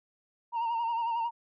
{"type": "tone with vibrato", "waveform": "sine", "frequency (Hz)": 927, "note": "A#5", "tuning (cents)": -10, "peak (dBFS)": -25, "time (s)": [0.52, 1.31], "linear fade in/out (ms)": 50, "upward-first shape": "sine", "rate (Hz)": 11, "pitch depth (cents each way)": 47, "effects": ["tanh soft clip ceiling -27 dBFS"]}